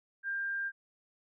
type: tone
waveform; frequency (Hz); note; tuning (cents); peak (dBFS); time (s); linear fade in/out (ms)
sine; 1595; G6; +30; -32; 0.23-0.72; 50
effects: none